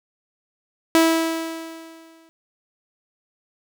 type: tone with exponential decay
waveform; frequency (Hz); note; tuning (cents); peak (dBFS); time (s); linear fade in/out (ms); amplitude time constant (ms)
sawtooth; 326.5; E4; -17; -8; 0.95-2.29; 0; 290
effects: none